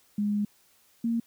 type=tone pair in turn; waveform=sine; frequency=206.7 / 231.4 Hz; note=G#3 / A#3; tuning=-8 / -13 cents; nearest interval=major second; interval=195 cents; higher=second; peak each=-24 dBFS; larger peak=neither; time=0.18-0.45 / 1.04-1.2 s; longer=first; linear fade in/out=5 ms; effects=white hiss -63 dBFS RMS until 1.26 s